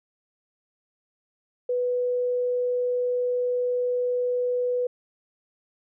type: tone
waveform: sine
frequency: 493.9 Hz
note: B4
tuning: in tune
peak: -22 dBFS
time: 1.69-4.87 s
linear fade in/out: 5 ms
effects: none